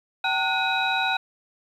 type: tone cluster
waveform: sine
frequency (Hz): 767 / 901 / 1458 / 2517 / 3862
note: G5 / A5 / F#6 / D#7 / B7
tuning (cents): -38 / +41 / -26 / +19 / -39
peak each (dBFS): -26 / -30 / -26 / -27 / -28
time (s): 0.24-1.17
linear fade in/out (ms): 5
effects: tanh soft clip ceiling -12 dBFS + 9-bit